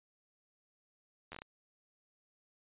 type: slowing click train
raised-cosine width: 0.3 ms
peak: -29 dBFS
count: 6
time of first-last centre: 1.32-1.419 s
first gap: 11 ms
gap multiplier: 1.3
effects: resampled to 8000 Hz